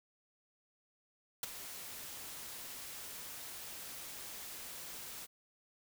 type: noise with ADSR envelope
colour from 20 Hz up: white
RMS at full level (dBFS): -35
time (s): 1.43-5.27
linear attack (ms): 3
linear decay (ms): 18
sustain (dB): -12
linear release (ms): 32
effects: none